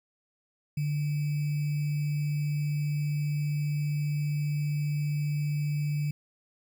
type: tone with sample-and-hold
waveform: sine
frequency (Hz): 147.5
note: D3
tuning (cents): +8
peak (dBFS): -26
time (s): 0.77-6.11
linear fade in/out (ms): 5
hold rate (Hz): 2450
effects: none